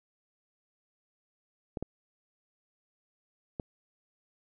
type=clicks; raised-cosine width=2 ms; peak=-21 dBFS; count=3; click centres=1.772 / 1.826 / 3.598 s; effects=none